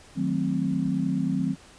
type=chord; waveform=sine; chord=D# diminished seventh; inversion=none; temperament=equal with one note detuned; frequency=155.56 / 185 / 219 / 261.6 Hz; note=D#3 / F#3 / A3 / C4; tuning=0 / 0 / -8 / 0 cents; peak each=-30 / -27 / -32 / -27 dBFS; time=0.15-1.56 s; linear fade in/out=50 ms; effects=pink hiss -51 dBFS RMS until 1.78 s + resampled to 22050 Hz